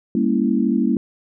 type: chord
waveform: sine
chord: G diminished seventh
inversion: none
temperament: equal with one note detuned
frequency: 200.2 / 233.1 / 277.2 / 329.6 Hz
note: G3 / Bb3 / Db4 / Fb4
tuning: +37 / 0 / 0 / 0 cents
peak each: -21 / -19 / -22 / -23 dBFS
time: 0.15-0.97 s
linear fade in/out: 2 ms
effects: none